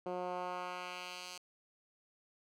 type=tone with band-pass filter sweep; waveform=10% pulse; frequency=180.1 Hz; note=F#3; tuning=46 cents flat; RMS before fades=-42 dBFS; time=0.06-1.38 s; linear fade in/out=5 ms; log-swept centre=450 to 5400 Hz; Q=1; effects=none